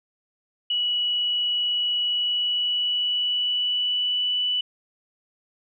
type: tone with pitch glide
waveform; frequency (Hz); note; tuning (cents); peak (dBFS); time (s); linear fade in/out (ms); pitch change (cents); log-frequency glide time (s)
sine; 2934 to 2973; F#7 to F#7; -15 to +8; -21; 0.7-4.61; 5; +23; 2.03-4.48
effects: none